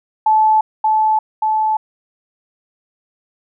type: tone with echo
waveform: sine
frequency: 868 Hz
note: A5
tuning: 24 cents flat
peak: -9 dBFS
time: 0.26-0.61 s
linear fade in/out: 5 ms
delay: 580 ms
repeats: 2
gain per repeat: -2 dB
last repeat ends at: 1.77 s
effects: none